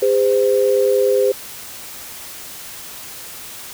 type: tone pair together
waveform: sine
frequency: 404.6 / 514 Hz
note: G#4 / C5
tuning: -45 / -31 cents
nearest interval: major third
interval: 414 cents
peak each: -15 dBFS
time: 0.02-1.32 s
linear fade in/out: 5 ms
effects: white hiss -34 dBFS RMS until 3.73 s